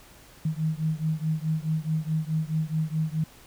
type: beating tone pair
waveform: sine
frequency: 155.56 / 160.26 Hz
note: D#3 / E3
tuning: 0 / -49 cents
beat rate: 4.7 Hz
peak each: -27 / -28 dBFS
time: 0.45-3.24 s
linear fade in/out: 5 ms
effects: pink hiss -52 dBFS RMS until 3.46 s